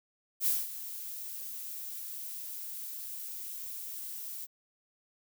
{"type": "noise with ADSR envelope", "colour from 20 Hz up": "violet", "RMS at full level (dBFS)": -27, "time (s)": [0.4, 4.47], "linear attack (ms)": 65, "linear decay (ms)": 200, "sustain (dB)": -14, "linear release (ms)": 32, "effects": []}